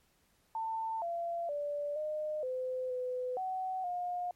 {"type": "tone with pitch steps", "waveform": "sine", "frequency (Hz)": [894, 683, 582, 611, 511, 503, 750, 713], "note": ["A5", "F5", "D5", "D#5", "C5", "B4", "F#5", "F5"], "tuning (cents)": [27, -39, -16, -32, -41, 32, 23, 36], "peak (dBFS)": -33, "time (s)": [0.55, 4.31], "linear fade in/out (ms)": 2, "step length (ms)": 470, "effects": ["pink hiss -71 dBFS RMS until 4.35 s", "MP3 64 kbps"]}